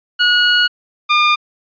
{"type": "tone pair in turn", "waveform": "20% pulse", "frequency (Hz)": [1452, 1206.7], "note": ["F#6", "D6"], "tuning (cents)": [-33, 47], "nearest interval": "minor third", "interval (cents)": 320, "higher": "first", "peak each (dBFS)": -5, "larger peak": "neither", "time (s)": [[0.19, 0.68], [1.09, 1.36]], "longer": "first", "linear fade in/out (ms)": 20, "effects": ["resampled to 11025 Hz"]}